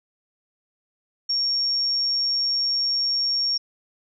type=tone; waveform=sine; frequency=5530 Hz; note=F8; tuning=18 cents flat; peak=-20 dBFS; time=1.29-3.58 s; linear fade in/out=10 ms; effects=none